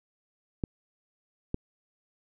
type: clicks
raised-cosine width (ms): 3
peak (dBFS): -16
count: 2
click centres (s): 0.638 / 1.544
effects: none